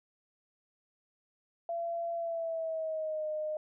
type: tone with pitch glide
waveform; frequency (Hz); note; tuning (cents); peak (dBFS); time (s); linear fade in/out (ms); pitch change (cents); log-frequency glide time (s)
sine; 678 to 614.6; E5 to D#5; +49 to -21; -32; 1.69-3.57; 2; -170; 2.15-3.27
effects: none